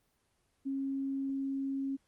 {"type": "tone", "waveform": "sine", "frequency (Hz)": 271.9, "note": "C#4", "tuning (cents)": -33, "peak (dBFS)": -32, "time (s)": [0.65, 1.97], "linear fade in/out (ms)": 20, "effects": ["pink hiss -75 dBFS RMS until 2.07 s", "Opus 24 kbps"]}